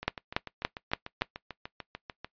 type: two click trains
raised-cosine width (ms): 0.3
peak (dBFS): -22 / -9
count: 16 / 5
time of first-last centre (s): 0.03-2.246 / 0.08-1.22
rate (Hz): 6.77 / 3.51
effects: noise-tail reverb RT60 0.1 s tail -20 dB re dry + resampled to 11025 Hz